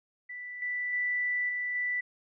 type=tone with level steps; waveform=sine; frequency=1975.5 Hz; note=B6; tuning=in tune; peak=-38 / -30 / -27 / -30 / -28 dBFS; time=0.29-2.01 s; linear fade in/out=10 ms; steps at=0.62 / 0.93 / 1.49 / 1.75 s; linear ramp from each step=2 ms; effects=none